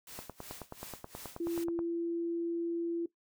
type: noise with tremolo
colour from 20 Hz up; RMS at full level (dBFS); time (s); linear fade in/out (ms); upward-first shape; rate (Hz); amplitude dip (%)
white; -47; 0.07-1.64; 2; sine; 2.8; 90
type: click train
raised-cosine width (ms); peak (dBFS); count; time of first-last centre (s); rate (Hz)
1; -27; 16; 0.19-1.791; 9.37
type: tone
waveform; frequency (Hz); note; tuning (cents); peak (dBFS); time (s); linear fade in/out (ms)
sine; 338.3; E4; +45; -31; 1.4-3.06; 5
effects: noise-tail reverb RT60 0.1 s tail -17 dB re dry